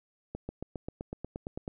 accelerating click train, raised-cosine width 2 ms, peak -23 dBFS, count 12, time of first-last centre 0.35-1.679 s, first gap 140 ms, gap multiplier 0.97, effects none

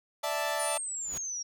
sawtooth chord, D suspended second, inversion none, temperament equal, 587.3 / 659.3 / 880 Hz, D5 / E5 / A5, 0 / 0 / 0 cents, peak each -30 dBFS, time 0.23-0.78 s, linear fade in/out 10 ms
sine exponential sweep, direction down, 9800 to 5588 Hz, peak -33 dBFS, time 0.59-1.43 s, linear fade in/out 10 ms
pink noise with exponential growth, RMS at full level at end -38 dBFS, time 0.96-1.18 s, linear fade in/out 5 ms, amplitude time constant 46 ms
effects none

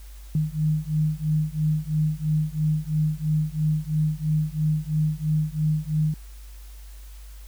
sine beating tone pair, 152.8 / 155.8 Hz, D#3 / D#3, -31 / +3 cents, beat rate 3 Hz, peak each -24 dBFS, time 0.35-6.14 s, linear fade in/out 2 ms, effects added 50 Hz sine -39 dBFS peak until 7.47 s + white hiss -53 dBFS RMS until 7.47 s

